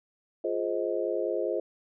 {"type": "chord", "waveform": "sine", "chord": "F minor seventh", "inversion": "none", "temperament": "just", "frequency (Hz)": [349.2, 419.1, 523.8, 628.6], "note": ["F4", "Ab4", "C5", "Eb5"], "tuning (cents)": [0, 16, 2, 18], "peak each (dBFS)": [-32, -32, -32, -33], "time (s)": [0.44, 1.6], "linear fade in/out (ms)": 5, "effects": []}